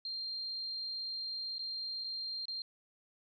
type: tone with dropouts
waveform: sine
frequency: 4186 Hz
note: C8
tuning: in tune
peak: -37 dBFS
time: 0.05-2.62 s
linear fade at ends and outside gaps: 2 ms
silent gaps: 1.583-1.592 / 2.039-2.043 / 2.455-2.482 s
effects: none